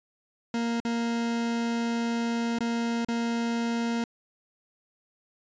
40% pulse tone with dropouts, 233.1 Hz, A#3, in tune, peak -25 dBFS, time 0.54-4.04 s, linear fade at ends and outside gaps 2 ms, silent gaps 0.802-0.85 / 2.587-2.606 / 3.048-3.085 s, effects resampled to 16000 Hz

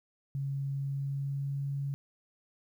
sine tone with pitch glide, 138.2 to 139.73 Hz, C#3 to C#3, -5 to +14 cents, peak -31 dBFS, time 0.35-1.94 s, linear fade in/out 0 ms, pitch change +19 cents, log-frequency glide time 0.72-1.71 s, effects 11-bit

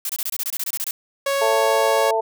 blue noise bursts, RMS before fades -25 dBFS, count 13, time 0.05-0.91 s, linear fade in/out 2 ms, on 44 ms, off 24 ms
sawtooth tone, 554.4 Hz, C#5, in tune, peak -15 dBFS, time 1.26-2.11 s, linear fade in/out 5 ms
harmonic tone, 222.8 Hz, A3, 22 cents sharp, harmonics 2 / 3 / 4, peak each -22 / -22 / -22 dBFS, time 1.41-2.21 s, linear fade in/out 10 ms
effects none

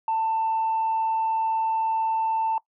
sine tone, 891 Hz, A5, 22 cents sharp, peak -20 dBFS, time 0.08-2.58 s, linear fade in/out 2 ms, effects noise-tail reverb RT60 0.1 s tail -21 dB re dry + tanh soft clip ceiling -18 dBFS

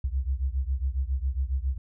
sine beating tone pair, 63.4 / 70.7 Hz, B1 / C#2, +46 / +35 cents, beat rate 7.3 Hz, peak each -27 / -29 dBFS, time 0.04-1.78 s, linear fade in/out 5 ms, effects none

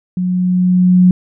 sine tone with level ramp, 181.6 Hz, F#3, 32 cents flat, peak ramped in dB -14 to -4 dBFS, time 0.17-1.11 s, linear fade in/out 2 ms, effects none

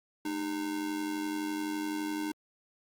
square tone with amplitude modulation, 305.3 Hz, D#4, 33 cents flat, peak -30 dBFS, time 0.25-2.32 s, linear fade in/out 5 ms, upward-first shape sine, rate 91.8 Hz, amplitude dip 60%, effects Opus 48 kbps

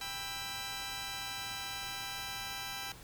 10% pulse chord, E minor, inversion first, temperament just, 791.1 / 988.9 / 1318.5 Hz, G5 / B5 / E6, +16 / +2 / 0 cents, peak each -34 / -37 / -37 dBFS, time 0.01-2.92 s, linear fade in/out 2 ms, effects added 113 Hz sine -58 dBFS peak until 3.03 s + pink hiss -53 dBFS RMS until 3.03 s

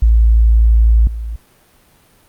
sine tone with level steps, 56 Hz, A1, 31 cents sharp, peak -6 / -20 dBFS, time 0.02-1.36 s, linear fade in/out 5 ms, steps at 1.07 s, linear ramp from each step 2 ms, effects pink hiss -51 dBFS RMS until 2.28 s + Opus 48 kbps

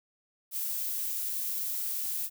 violet noise, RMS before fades -33 dBFS, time 0.51-2.3 s, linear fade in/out 50 ms, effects none

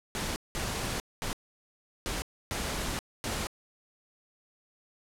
pink noise bursts at uneven times, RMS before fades -33 dBFS, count 6, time 0.15-0.36 / 0.55-1 / 1.22-1.33 / 2.06-2.22 / 2.51-2.99 / 3.24-3.47 s, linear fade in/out 0 ms, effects low-pass 11000 Hz 12 dB/octave

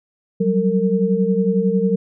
sine tone cluster, 183.9 / 194.9 / 456.6 Hz, F#3 / G3 / A#4, -10 / -10 / -36 cents, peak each -19 dBFS, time 0.4-1.96 s, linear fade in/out 10 ms, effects none

